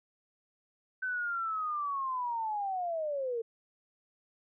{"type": "linear sweep", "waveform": "sine", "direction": "down", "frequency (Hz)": [1530, 446.3], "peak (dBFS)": -31, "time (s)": [1.02, 3.42], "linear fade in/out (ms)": 10, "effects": []}